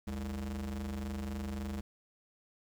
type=ring-modulated tone; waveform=square; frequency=64.6 Hz; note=C2; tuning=21 cents flat; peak=-34 dBFS; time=0.07-1.81 s; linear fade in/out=5 ms; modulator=141 Hz; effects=10-bit